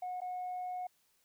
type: tone with dropouts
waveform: sine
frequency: 728 Hz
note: F#5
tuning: 28 cents flat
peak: -35 dBFS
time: 0.02-0.87 s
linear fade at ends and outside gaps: 5 ms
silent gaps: 0.205-0.216 s
effects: tanh soft clip ceiling -34 dBFS + white hiss -73 dBFS RMS until 1.24 s